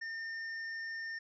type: tone with hard clipping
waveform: sine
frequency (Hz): 1813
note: A#6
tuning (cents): -49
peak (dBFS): -40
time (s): 0.01-1.19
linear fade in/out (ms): 10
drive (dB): 7
effects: resampled to 16000 Hz